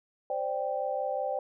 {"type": "chord", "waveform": "sine", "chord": "C suspended second", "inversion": "none", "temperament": "just", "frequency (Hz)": [523.3, 588.7, 784.9], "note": ["C5", "D5", "G5"], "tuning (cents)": [0, 4, 2], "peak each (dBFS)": -33, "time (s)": [0.3, 1.39], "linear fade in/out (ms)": 2, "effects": []}